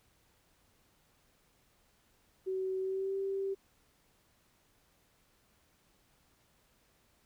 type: tone with pitch glide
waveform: sine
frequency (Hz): 377.8 to 389.8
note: F#4 to G4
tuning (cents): +36 to -10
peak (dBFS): -32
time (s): 2.46-3.55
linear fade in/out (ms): 20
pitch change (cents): +54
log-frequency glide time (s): 2.79-3.16
effects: pink hiss -70 dBFS RMS until 7.25 s